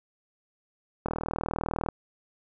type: click train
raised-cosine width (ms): 1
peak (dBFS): -15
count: 34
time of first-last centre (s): 1.06-1.887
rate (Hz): 39.9
effects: none